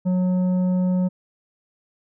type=tone with tanh clipping; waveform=triangle; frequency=182.6 Hz; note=F#3; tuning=23 cents flat; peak=-19 dBFS; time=0.05-1.09 s; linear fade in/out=20 ms; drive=12 dB; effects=none